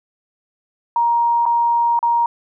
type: tone with dropouts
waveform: sine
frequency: 940 Hz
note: A#5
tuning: 14 cents sharp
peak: -13 dBFS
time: 0.96-2.26 s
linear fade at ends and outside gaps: 2 ms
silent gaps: 1.455-1.462 / 1.991-2.028 s
effects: none